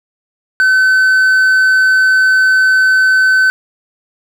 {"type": "tone", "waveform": "triangle", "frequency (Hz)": 1523, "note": "F#6", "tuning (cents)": 50, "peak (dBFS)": -5, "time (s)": [0.6, 3.5], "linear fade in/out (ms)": 0, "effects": []}